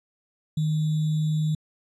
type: tone with sample-and-hold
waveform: sine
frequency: 154.8 Hz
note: D#3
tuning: 9 cents flat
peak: -21 dBFS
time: 0.57-1.55 s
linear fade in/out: 5 ms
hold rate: 3675 Hz
effects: resampled to 24000 Hz